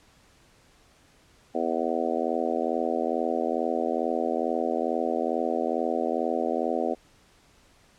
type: harmonic tone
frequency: 82.3 Hz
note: E2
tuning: 2 cents flat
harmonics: 3 / 4 / 5 / 6 / 7 / 8 / 9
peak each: -32 / -32 / -32 / -32 / -32 / -32 / -32 dBFS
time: 1.54-6.95 s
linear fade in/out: 20 ms
effects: pink hiss -59 dBFS RMS until 7.98 s + low-pass 9000 Hz 12 dB/octave